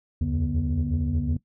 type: tone cluster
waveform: sine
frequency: 73.4 / 81.7 / 87 / 143.4 / 242.1 Hz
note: D2 / E2 / F2 / D3 / B3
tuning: 0 / -15 / -6 / -41 / -34 cents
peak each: -28 dBFS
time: 0.21-1.37 s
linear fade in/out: 5 ms
effects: noise-tail reverb RT60 0.1 s tail -18 dB re dry + tanh soft clip ceiling -17 dBFS